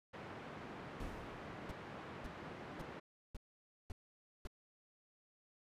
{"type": "band-pass noise", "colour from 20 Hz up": "pink", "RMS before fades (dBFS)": -50, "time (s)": [0.13, 3], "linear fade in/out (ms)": 10, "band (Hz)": [120, 1900], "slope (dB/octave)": 12}
{"type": "noise with exponential decay", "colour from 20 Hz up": "brown", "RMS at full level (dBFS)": -43, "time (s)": [1, 1.74], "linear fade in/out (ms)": 2, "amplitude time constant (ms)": 160}
{"type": "noise bursts", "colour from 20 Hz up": "brown", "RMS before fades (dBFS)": -44, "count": 6, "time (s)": [1.69, 4.472], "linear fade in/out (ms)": 2, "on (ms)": 22, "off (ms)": 530}
{"effects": ["resampled to 32000 Hz"]}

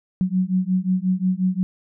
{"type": "beating tone pair", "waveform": "sine", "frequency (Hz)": [182.4, 188], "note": ["F#3", "F#3"], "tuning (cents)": [-24, 28], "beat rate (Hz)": 5.6, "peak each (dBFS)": -21, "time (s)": [0.21, 1.63], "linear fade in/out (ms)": 0, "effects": []}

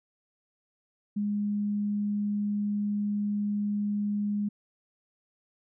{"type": "tone", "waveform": "sine", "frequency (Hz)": 206.1, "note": "G#3", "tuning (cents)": -13, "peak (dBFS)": -26, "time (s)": [1.16, 4.49], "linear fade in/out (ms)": 10, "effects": []}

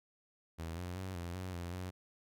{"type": "tone with pitch steps", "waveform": "sawtooth", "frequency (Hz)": [82.1, 89.2, 94.1, 86.5, 92.5, 86.7, 91.4], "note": ["E2", "F2", "F#2", "F2", "F#2", "F2", "F#2"], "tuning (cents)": [-6, 37, 30, -16, 0, -12, -21], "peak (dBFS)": -36, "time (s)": [0.58, 1.91], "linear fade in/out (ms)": 20, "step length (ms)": 190, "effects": []}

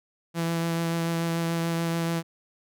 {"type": "tone with vibrato", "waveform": "sawtooth", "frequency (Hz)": 166.9, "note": "E3", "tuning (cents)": 22, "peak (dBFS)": -21, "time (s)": [0.34, 2.23], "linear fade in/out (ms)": 50, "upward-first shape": "triangle", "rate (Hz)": 6.9, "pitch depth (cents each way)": 15, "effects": []}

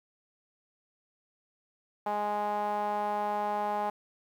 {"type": "tone with band-pass filter", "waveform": "sawtooth", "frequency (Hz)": 207.7, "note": "G#3", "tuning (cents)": 0, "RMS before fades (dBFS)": -31, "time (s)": [2.06, 3.9], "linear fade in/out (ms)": 5, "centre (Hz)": 830, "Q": 4.2, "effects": ["10-bit"]}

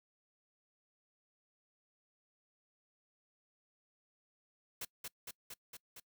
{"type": "noise with echo", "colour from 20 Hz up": "white", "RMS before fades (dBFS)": -42, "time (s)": [4.81, 4.85], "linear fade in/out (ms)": 5, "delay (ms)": 230, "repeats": 5, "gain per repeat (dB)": -2, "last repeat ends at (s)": 6, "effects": ["noise-tail reverb RT60 0.1 s tail -23 dB re dry"]}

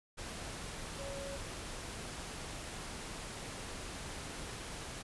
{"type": "tone in noise", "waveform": "sine", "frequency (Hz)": 554.4, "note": "C#5", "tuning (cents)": 0, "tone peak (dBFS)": -43, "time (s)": [0.98, 1.38], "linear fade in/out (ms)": 20, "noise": "pink", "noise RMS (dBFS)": -44, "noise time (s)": [0.17, 5.03], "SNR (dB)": -2, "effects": ["resampled to 24000 Hz"]}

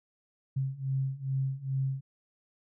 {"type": "beating tone pair", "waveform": "sine", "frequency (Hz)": [132.9, 135.3], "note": ["C3", "C#3"], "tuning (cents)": [27, -42], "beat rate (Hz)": 2.4, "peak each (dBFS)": [-33, -31], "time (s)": [0.56, 2.01], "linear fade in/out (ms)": 10, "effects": []}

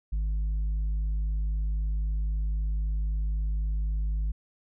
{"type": "tone with tanh clipping", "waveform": "triangle", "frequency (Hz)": 51.91, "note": "G#1", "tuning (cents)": 0, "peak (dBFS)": -26, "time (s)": [0.12, 4.32], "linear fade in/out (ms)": 10, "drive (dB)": 8, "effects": []}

